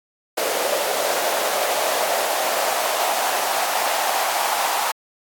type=noise with high-pass filter sweep; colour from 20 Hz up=pink; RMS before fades=-22 dBFS; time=0.37-4.92 s; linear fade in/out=10 ms; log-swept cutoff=550 to 830 Hz; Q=3.6; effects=AAC 64 kbps